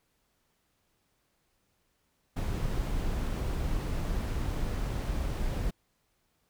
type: noise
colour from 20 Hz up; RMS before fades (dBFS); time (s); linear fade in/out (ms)
brown; -31; 2.36-5.71; 10
effects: pink hiss -74 dBFS RMS until 6.49 s